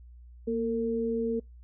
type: tone pair together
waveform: sine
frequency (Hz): 233.1 / 454.5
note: A#3 / A#4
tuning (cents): 0 / -44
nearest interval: octave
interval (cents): 1156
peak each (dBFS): -30 / -28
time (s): 0.47-1.4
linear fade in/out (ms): 10
effects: noise-tail reverb RT60 0.2 s tail -26 dB re dry + added 60 Hz sine -47 dBFS peak until 1.63 s